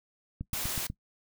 click train, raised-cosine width 5 ms, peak -23 dBFS, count 5, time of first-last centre 0.41-0.901 s, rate 8.15 Hz
white noise, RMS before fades -34 dBFS, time 0.53-0.87 s, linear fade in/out 5 ms
effects noise-tail reverb RT60 0.1 s tail -19 dB re dry

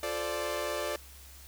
sawtooth chord, D minor seventh, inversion first, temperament equal with one note detuned, 349.2 / 434.4 / 523.3 / 587.3 Hz, F4 / A4 / C5 / D5, 0 / -22 / 0 / 0 cents, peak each -36 / -35 / -36 / -30 dBFS, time 0.03-0.96 s, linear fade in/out 2 ms, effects added 67 Hz sine -51 dBFS peak until 1.47 s + white hiss -53 dBFS RMS until 1.47 s

